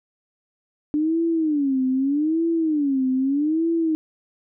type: tone with vibrato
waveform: sine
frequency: 293.7 Hz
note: D4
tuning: in tune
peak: -18 dBFS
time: 0.94-3.95 s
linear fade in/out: 0 ms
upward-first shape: sine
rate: 0.81 Hz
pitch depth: 220 cents each way
effects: none